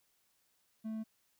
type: tone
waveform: triangle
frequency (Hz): 220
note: A3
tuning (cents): 0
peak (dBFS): -35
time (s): 0.84-1.04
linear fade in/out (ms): 20
effects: white hiss -75 dBFS RMS until 1.39 s